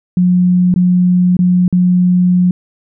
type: tone with dropouts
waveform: sine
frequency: 179.9 Hz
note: F#3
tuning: 48 cents flat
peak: -7 dBFS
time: 0.17-2.51 s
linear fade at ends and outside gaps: 2 ms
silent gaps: 0.741-0.76 / 1.368-1.39 / 1.68-1.726 s
effects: none